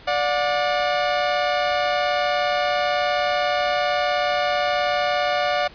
sawtooth tone pair together, 587.3 / 724.4 Hz, D5 / F#5, 0 / -37 cents, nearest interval major third, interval 363 cents, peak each -18 dBFS, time 0.07-5.68 s, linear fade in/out 10 ms, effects pink hiss -45 dBFS RMS until 5.74 s + resampled to 11025 Hz

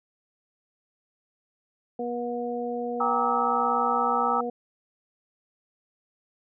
harmonic tone, 240.9 Hz, B3, 43 cents flat, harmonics 1 / 2 / 3, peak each -33 / -30 / -34 dBFS, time 1.99-4.5 s, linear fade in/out 5 ms
sine chord, E half-diminished seventh, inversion first, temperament equal with one note detuned, 784 / 932.3 / 1174.7 / 1291.4 Hz, G5 / Bb5 / D6 / E6, 0 / 0 / 0 / -36 cents, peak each -27 / -30 / -30 / -26 dBFS, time 3-4.41 s, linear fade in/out 5 ms
effects none

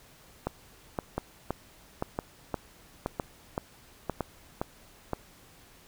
two click trains, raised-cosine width 1 ms, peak -15 / -15 dBFS, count 4 / 10, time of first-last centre 1.18-4.207 / 0.47-5.133 s, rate 0.991 / 1.93 Hz, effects pink hiss -56 dBFS RMS until 5.87 s

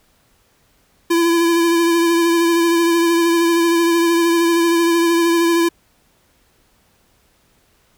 square tone with vibrato, 337.4 Hz, E4, 40 cents sharp, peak -13 dBFS, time 1.1-5.69 s, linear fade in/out 10 ms, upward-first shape sine, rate 13 Hz, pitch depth 24 cents each way, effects pink hiss -58 dBFS RMS until 7.97 s

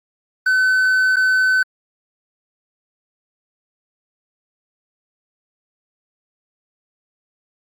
triangle tone with dropouts, 1517 Hz, F#6, 43 cents sharp, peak -11 dBFS, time 0.46-1.63 s, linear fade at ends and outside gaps 5 ms, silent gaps 1.16-1.166 s, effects Opus 32 kbps

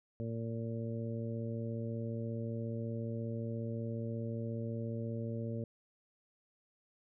harmonic tone, 114.6 Hz, A#2, 29 cents flat, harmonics 1 / 2 / 3 / 4 / 5, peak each -38 / -41 / -48 / -45 / -47 dBFS, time 0.2-5.64 s, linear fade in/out 0 ms, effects none

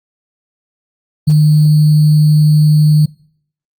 sine tone with sample-and-hold, 152 Hz, D#3, 40 cents flat, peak -5 dBFS, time 1.27-3.06 s, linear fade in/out 10 ms, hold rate 4410 Hz, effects noise-tail reverb RT60 0.6 s tail -24 dB re dry + Opus 24 kbps

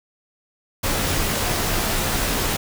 pink noise with comb filter, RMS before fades -22 dBFS, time 0.83-2.57 s, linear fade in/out 10 ms, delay 16 ms, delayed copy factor -0.55, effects none

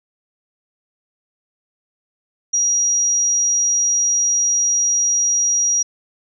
sine tone, 5740 Hz, F8, 47 cents sharp, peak -14 dBFS, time 2.53-5.83 s, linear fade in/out 10 ms, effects none

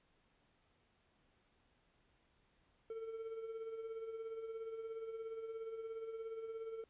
triangle tone with tremolo, 449.1 Hz, A4, 35 cents sharp, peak -39 dBFS, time 2.9-6.84 s, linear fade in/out 2 ms, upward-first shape sine, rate 17 Hz, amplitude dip 50%, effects pink hiss -75 dBFS RMS until 6.89 s + resampled to 8000 Hz

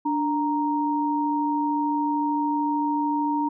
sine tone pair together, 293.7 / 932.3 Hz, D4 / A#5, 0 / 0 cents, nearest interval octave + minor sixth, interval 2000 cents, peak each -24 dBFS, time 0.05-3.49 s, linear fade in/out 10 ms, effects none

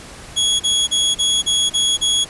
sawtooth tone bursts, 3343 Hz, G#7, 11 cents sharp, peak -11 dBFS, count 7, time 0.36-2.25 s, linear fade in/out 20 ms, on 240 ms, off 35 ms, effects pink hiss -37 dBFS RMS until 2.29 s + resampled to 24000 Hz

